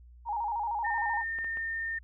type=tone with vibrato; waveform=sine; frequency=880 Hz; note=A5; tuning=in tune; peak=-29 dBFS; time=0.25-1.24 s; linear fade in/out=50 ms; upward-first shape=square; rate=13 Hz; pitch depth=100 cents each way
type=tone; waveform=sine; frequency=1817 Hz; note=A#6; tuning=45 cents flat; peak=-31 dBFS; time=0.84-1.99 s; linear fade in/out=10 ms
type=clicks; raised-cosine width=0.5 ms; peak=-31 dBFS; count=3; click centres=1.387 / 1.445 / 1.572 s
effects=added 60 Hz sine -50 dBFS peak until 2.03 s